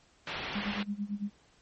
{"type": "low-pass noise", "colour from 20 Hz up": "white", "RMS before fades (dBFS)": -38, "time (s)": [0.27, 0.83], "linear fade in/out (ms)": 2, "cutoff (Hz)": 3400, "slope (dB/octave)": 24}
{"type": "tone with tremolo", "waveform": "sine", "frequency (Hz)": 204.4, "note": "G#3", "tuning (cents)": -27, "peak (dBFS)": -29, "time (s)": [0.55, 1.3], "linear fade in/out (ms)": 5, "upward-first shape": "sine", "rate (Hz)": 9, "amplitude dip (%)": 90}
{"effects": ["pink hiss -64 dBFS RMS until 1.61 s", "MP3 32 kbps"]}